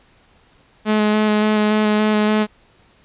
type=tone with vibrato; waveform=sawtooth; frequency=212.8 Hz; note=G#3; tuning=42 cents sharp; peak=-10 dBFS; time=0.85-2.47 s; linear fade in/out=50 ms; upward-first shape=square; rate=3.5 Hz; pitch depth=11 cents each way; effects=pink hiss -54 dBFS RMS until 3.04 s + resampled to 8000 Hz